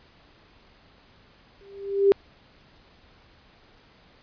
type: tone with exponential growth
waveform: sine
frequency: 396.5 Hz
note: G4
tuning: 20 cents sharp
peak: -11 dBFS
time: 1.61-2.12 s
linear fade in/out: 0 ms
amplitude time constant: 110 ms
effects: pink hiss -56 dBFS RMS until 4.22 s + resampled to 11025 Hz